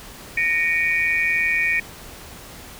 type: tone cluster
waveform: sine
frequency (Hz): 1855 / 2267 / 2430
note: A#6 / C#7 / D#7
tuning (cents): -9 / +38 / -42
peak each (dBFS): -22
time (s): 0.37-1.8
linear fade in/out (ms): 5
effects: pink hiss -40 dBFS RMS until 2.79 s